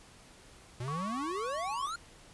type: exponential sweep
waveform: square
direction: up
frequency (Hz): 116.54 to 1437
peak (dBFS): -36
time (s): 0.8-1.96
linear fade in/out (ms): 5
type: tone with pitch glide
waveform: sine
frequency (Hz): 1123 to 1115.9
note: C#6 to C#6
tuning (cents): +22 to +11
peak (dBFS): -36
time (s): 0.88-1.87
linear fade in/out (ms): 0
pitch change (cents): -11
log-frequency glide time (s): 1.02-1.23
effects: pink hiss -56 dBFS RMS until 2.33 s + resampled to 24000 Hz